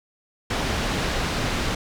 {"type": "low-pass noise", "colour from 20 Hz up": "pink", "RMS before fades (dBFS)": -25, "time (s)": [0.5, 1.75], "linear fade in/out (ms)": 5, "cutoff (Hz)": 5100, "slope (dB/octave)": 12, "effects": []}